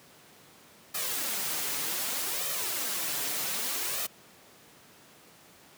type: noise with flanger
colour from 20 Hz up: white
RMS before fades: -32 dBFS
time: 0.94-4.07 s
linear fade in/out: 10 ms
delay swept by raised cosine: 1.6 to 7.1 ms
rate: 0.65 Hz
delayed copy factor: +0.65
effects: pink hiss -55 dBFS RMS until 5.77 s + high-pass 150 Hz 12 dB/octave